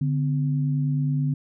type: tone pair together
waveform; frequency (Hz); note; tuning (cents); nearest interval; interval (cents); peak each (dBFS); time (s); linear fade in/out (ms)
sine; 145.49 / 254.7; D3 / C4; -16 / -46; minor seventh; 970; -21 / -29; 0.01-1.34; 5
effects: none